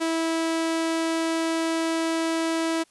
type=tone; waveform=sawtooth; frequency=326.8 Hz; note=E4; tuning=15 cents flat; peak=-19 dBFS; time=0-2.84 s; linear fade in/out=20 ms; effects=white hiss -61 dBFS RMS until 2.9 s + resampled to 24000 Hz